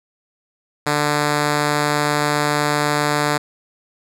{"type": "tone", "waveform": "5% pulse", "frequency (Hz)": 147.8, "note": "D3", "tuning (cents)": 11, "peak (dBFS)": -5, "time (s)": [0.86, 3.38], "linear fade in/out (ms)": 10, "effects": ["low-pass 12000 Hz 12 dB/octave"]}